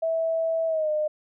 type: tone with pitch glide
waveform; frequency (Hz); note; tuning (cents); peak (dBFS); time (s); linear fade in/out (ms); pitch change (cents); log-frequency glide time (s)
sine; 653 to 609.3; E5 to D#5; -17 to -36; -22; 0.02-1.08; 10; -119; 0.67-0.9
effects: none